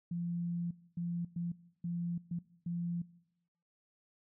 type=tone bursts at uneven times; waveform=sine; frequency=172.3 Hz; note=F3; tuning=23 cents flat; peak=-34 dBFS; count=6; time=0.11-0.71 / 0.97-1.25 / 1.36-1.52 / 1.84-2.18 / 2.31-2.39 / 2.66-3.02 s; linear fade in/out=5 ms; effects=noise-tail reverb RT60 0.9 s tail -21 dB re dry